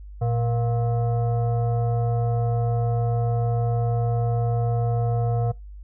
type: tone with frequency modulation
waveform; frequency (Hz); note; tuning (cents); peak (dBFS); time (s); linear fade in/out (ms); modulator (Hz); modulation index
sine; 116.54; A#2; 0; -20; 0.21-5.52; 10; 591; 0.62
effects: noise-tail reverb RT60 0.2 s tail -22 dB re dry + added 50 Hz sine -37 dBFS peak until 5.83 s